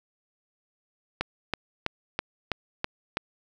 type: click train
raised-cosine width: 0.3 ms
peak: -10 dBFS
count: 7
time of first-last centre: 1.21-3.171 s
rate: 3.06 Hz
effects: none